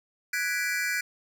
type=chord; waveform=square; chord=G# half-diminished seventh; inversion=third; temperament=equal with one note detuned; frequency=1480 / 1661.2 / 1975.5 / 2341 Hz; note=F#6 / G#6 / B6 / D7; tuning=0 / 0 / 0 / -6 cents; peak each=-33 dBFS; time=0.33-1.01 s; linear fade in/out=5 ms; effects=none